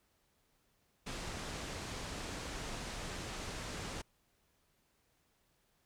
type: low-pass noise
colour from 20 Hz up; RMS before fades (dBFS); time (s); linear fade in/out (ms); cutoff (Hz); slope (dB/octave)
pink; -43; 1.06-4.02; 10; 8400; 24
effects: pink hiss -75 dBFS RMS until 5.85 s